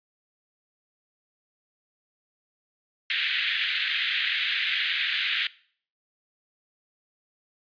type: band-pass noise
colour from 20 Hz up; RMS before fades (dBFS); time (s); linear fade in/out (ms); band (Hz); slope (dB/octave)
white; -27; 3.1-5.47; 2; 1600 to 3700; 48
effects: noise-tail reverb RT60 0.5 s tail -20 dB re dry + resampled to 11025 Hz